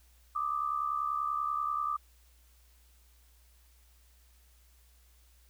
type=tone pair together; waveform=sine; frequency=1183 / 1253.3 Hz; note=D6 / D#6; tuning=+12 / +12 cents; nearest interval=minor second; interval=100 cents; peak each=-31 / -35 dBFS; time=0.35-1.97 s; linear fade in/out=10 ms; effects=added 60 Hz sine -60 dBFS peak until 5.49 s + white hiss -67 dBFS RMS until 5.49 s